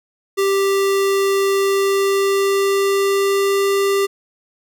square tone with pitch glide, 392.7 to 395.7 Hz, G4 to G4, +3 to +16 cents, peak -15 dBFS, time 0.37-4.07 s, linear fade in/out 20 ms, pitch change +13 cents, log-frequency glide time 1.51-3.67 s, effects none

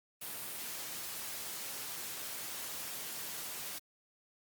white noise, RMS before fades -42 dBFS, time 0.21-3.79 s, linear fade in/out 10 ms, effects high-pass 100 Hz 12 dB/octave + Opus 32 kbps

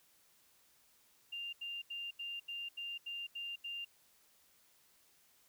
sine tone bursts, 2794 Hz, F7, in tune, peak -40 dBFS, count 9, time 1.32-3.85 s, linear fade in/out 10 ms, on 210 ms, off 80 ms, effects white hiss -69 dBFS RMS until 5.48 s

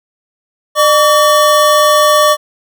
square tone pair together, 603.1 / 1141 Hz, D5 / C#6, +46 / +50 cents, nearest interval major seventh, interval 1104 cents, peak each -10 dBFS, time 0.75-2.37 s, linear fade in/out 50 ms, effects none

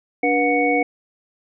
sine tone cluster, 289.7 / 484 / 726 / 2226 Hz, D4 / B4 / F#5 / C#7, -24 / -35 / -33 / +7 cents, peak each -21 dBFS, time 0.23-0.83 s, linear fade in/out 5 ms, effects none

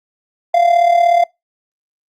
triangle tone with amplitude modulation, 692 Hz, F5, 16 cents flat, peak -4 dBFS, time 0.54-1.24 s, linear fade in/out 5 ms, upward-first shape sine, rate 36.6 Hz, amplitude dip 65%, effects noise-tail reverb RT60 0.2 s tail -25 dB re dry + Opus 48 kbps

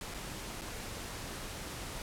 pink noise with dropouts, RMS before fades -42 dBFS, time 0.01-2.02 s, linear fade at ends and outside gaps 1 ms, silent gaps 0.14-0.144 / 0.612-0.618 s, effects low-pass 12000 Hz 12 dB/octave

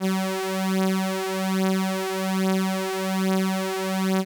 sawtooth beating tone pair, 189.2 / 190.4 Hz, F#3 / F#3, +39 / +50 cents, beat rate 1.2 Hz, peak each -21 dBFS, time 0-4.25 s, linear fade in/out 50 ms, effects none

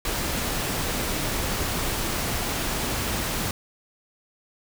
pink noise, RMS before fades -27 dBFS, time 0.05-3.51 s, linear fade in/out 2 ms, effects none

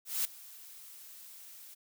blue noise with ADSR envelope, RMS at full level -30 dBFS, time 0.05-1.75 s, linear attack 200 ms, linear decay 3 ms, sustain -21 dB, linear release 18 ms, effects none

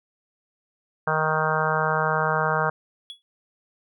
harmonic tone, 156.5 Hz, D#3, 10 cents sharp, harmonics 1 / 3 / 4 / 5 / 6 / 7 / 8 / 9 / 10, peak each -29 / -29 / -29 / -29 / -29 / -29 / -29 / -29 / -29 dBFS, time 1.07-2.7 s, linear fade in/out 5 ms
triangle tone with exponential decay, 3374 Hz, G#7, 27 cents sharp, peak -30 dBFS, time 3.1-3.22 s, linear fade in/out 0 ms, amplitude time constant 24 ms
effects none

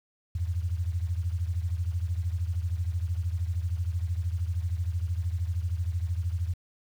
sine beating tone pair, 83.7 / 96.7 Hz, E2 / G2, +27 / -23 cents, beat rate 13 Hz, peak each -28 / -32 dBFS, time 0.35-6.54 s, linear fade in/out 5 ms, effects 9-bit

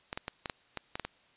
clicks, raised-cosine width 0.3 ms, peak -19 dBFS, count 9, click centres 0.129 / 0.175 / 0.281 / 0.458 / 0.498 / 0.773 / 0.955 / 0.997 / 1.05 s, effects white hiss -64 dBFS RMS until 1.36 s + resampled to 8000 Hz

